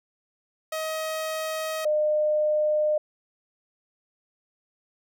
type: tone pair in turn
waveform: sawtooth / sine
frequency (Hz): 632 / 606.6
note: D#5 / D#5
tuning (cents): +27 / -44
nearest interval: minor second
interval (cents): 71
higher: first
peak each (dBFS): -24 / -20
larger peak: second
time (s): 0.72-1.85 / 1.85-2.98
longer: neither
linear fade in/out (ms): 5
effects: none